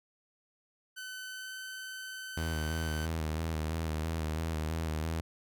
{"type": "tone with pitch glide", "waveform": "sawtooth", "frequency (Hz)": [1516, 1525.7], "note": ["F#6", "G6"], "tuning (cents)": [42, -47], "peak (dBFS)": -37, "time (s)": [0.96, 3.07], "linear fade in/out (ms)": 20, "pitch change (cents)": 11, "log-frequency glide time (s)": [1.28, 1.52]}
{"type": "tone with vibrato", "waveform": "sawtooth", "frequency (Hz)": 79.6, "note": "D#2", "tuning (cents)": 40, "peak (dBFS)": -28, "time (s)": [2.37, 5.21], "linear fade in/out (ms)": 5, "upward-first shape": "square", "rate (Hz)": 3, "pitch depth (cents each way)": 38}
{"effects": []}